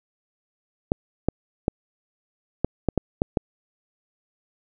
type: clicks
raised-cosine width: 2 ms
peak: -6 dBFS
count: 8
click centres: 0.919 / 1.286 / 1.681 / 2.646 / 2.887 / 2.977 / 3.219 / 3.372 s
effects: none